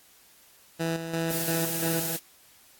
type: tone with tremolo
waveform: 15% pulse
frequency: 164.81 Hz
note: E3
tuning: in tune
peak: -20 dBFS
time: 0.79-2.17 s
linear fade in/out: 20 ms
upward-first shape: square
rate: 2.9 Hz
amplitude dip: 55%
type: noise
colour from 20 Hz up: blue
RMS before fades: -31 dBFS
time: 1.28-2.2 s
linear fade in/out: 50 ms
effects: white hiss -57 dBFS RMS until 2.79 s + AAC 64 kbps